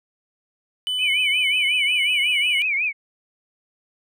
triangle tone with pitch glide, 3000 to 2952 Hz, F#7 to F#7, +23 to -5 cents, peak -20 dBFS, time 0.87-2.62 s, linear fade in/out 0 ms, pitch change -28 cents, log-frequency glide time 1.47-2.33 s
sine tone with vibrato, 2349 Hz, D7, in tune, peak -19 dBFS, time 0.98-2.93 s, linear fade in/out 50 ms, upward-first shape triangle, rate 5.5 Hz, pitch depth 180 cents each way
effects none

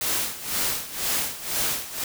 white noise with tremolo, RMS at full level -24 dBFS, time 0.01-2.04 s, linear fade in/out 2 ms, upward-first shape sine, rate 2 Hz, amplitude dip 80%, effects none

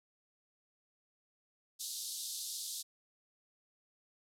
pink band-pass noise, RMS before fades -42 dBFS, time 1.79-2.83 s, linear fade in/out 20 ms, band 3700 to 13000 Hz, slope 48 dB/octave, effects none

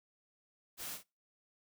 white noise with echo, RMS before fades -43 dBFS, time 0.77-0.99 s, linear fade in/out 50 ms, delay 46 ms, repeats 1, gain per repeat -9 dB, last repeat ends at 1.036 s, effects noise-tail reverb RT60 0.3 s tail -26 dB re dry

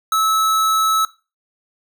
square tone, 1300 Hz, E6, 24 cents flat, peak -15 dBFS, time 0.12-1.05 s, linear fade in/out 2 ms, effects noise-tail reverb RT60 0.3 s tail -18 dB re dry

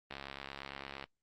click train, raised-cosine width 0.3 ms, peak -26 dBFS, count 65, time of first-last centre 0.11-1.04 s, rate 68.8 Hz, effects noise-tail reverb RT60 0.1 s tail -19 dB re dry + Opus 24 kbps

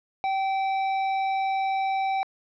sine tone with hard clipping, 773 Hz, G5, 24 cents flat, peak -25 dBFS, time 0.24-2.23 s, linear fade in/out 0 ms, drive 10 dB, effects low-pass 4000 Hz 12 dB/octave

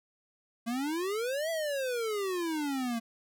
square exponential two-way sweep, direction up then down, 225.1 to 669 to 225.1 Hz, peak -31 dBFS, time 0.66-3 s, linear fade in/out 20 ms, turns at 1.5 s, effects none

